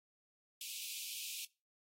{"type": "high-pass noise", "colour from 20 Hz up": "pink", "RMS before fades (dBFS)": -45, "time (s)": [0.61, 1.45], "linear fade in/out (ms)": 2, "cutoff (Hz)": 2400, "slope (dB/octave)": 96, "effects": ["noise-tail reverb RT60 0.3 s tail -23 dB re dry", "AAC 48 kbps"]}